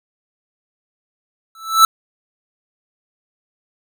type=tone with exponential growth; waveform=square; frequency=1318.5 Hz; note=E6; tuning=in tune; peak=-4 dBFS; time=1.55-1.85 s; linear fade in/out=2 ms; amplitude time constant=65 ms; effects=none